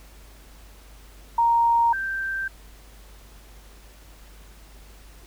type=tone pair in turn; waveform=sine; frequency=932.3 / 1567.9 Hz; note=A#5 / G6; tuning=0 / 0 cents; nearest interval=major sixth; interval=900 cents; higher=second; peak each=-16 / -25 dBFS; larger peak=first; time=1.38-1.93 / 1.93-2.48 s; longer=neither; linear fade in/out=5 ms; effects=added 50 Hz sine -46 dBFS peak until 5.26 s + pink hiss -52 dBFS RMS until 5.26 s